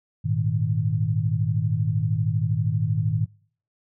sine chord, Ab suspended second, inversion none, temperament equal, 103.83 / 116.54 / 155.56 Hz, Ab2 / Bb2 / Eb3, 0 / 0 / 0 cents, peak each -25 dBFS, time 0.24-3.26 s, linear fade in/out 20 ms, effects noise-tail reverb RT60 0.5 s tail -24 dB re dry

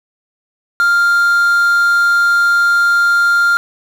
triangle tone with quantisation, 1396.9 Hz, F6, in tune, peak -7 dBFS, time 0.8-3.57 s, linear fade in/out 0 ms, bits 5, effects none

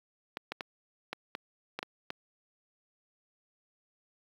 clicks, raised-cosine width 0.3 ms, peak -19 dBFS, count 8, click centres 0.371 / 0.52 / 0.608 / 1.13 / 1.351 / 1.79 / 1.829 / 2.104 s, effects high-pass 200 Hz 12 dB/octave + 9-bit

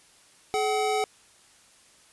square tone pair together, 426 / 759 Hz, G#4 / F#5, +44 / +44 cents, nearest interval minor seventh, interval 1000 cents, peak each -27 dBFS, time 0.54-1.04 s, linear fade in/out 0 ms, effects white hiss -57 dBFS RMS until 2.12 s + resampled to 24000 Hz

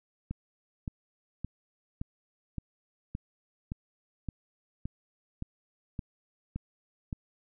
click train, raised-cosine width 5 ms, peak -22 dBFS, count 13, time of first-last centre 0.31-7.128 s, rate 1.76 Hz, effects none

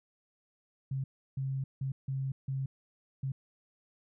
sine tone bursts at uneven times, 134.4 Hz, C3, 47 cents sharp, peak -31 dBFS, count 6, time 0.91-1.04 / 1.37-1.64 / 1.81-1.92 / 2.08-2.32 / 2.48-2.66 / 3.23-3.32 s, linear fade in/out 5 ms, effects none

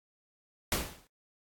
pink noise with exponential decay, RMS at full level -26 dBFS, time 0.72-1.07 s, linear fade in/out 2 ms, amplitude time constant 74 ms, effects AAC 64 kbps

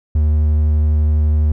triangle tone, 76 Hz, D#2, 40 cents flat, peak -9 dBFS, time 0.15-1.52 s, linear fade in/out 5 ms, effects none

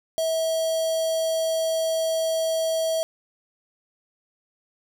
square tone with notch filter, 648 Hz, E5, 30 cents flat, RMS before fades -24 dBFS, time 0.18-3.03 s, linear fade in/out 0 ms, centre 1900 Hz, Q 1.9, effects none

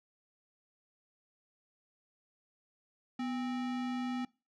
sine tone with sample-and-hold, 248.4 Hz, B3, 10 cents sharp, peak -33 dBFS, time 3.19-4.25 s, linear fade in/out 5 ms, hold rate 1050 Hz, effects noise-tail reverb RT60 0.3 s tail -23 dB re dry + low-pass 4000 Hz 12 dB/octave

